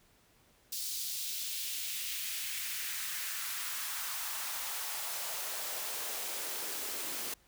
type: noise with high-pass filter sweep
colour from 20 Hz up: white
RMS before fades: -38 dBFS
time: 0.72-7.34 s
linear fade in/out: 5 ms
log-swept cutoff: 4600 to 270 Hz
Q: 1.5
effects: pink hiss -66 dBFS RMS until 7.47 s